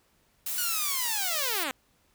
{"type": "noise", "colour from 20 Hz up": "blue", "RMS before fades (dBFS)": -32, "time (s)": [0.46, 1.64], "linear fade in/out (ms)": 5}
{"type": "linear sweep", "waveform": "5% pulse", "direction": "down", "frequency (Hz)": [1480, 246.1], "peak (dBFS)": -18, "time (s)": [0.58, 1.71], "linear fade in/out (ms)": 0}
{"effects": ["pink hiss -67 dBFS RMS until 2.14 s"]}